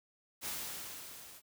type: noise with level ramp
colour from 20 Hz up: white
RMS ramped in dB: -38 to -54 dBFS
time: 0.41-1.42 s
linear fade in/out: 50 ms
effects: none